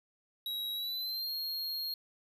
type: tone with pitch glide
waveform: square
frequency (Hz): 3856 to 4254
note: B7 to C8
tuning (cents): -42 to +28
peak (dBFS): -35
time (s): 0.46-1.94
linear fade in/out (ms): 2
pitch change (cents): +170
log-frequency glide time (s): 0.74-1.32
effects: none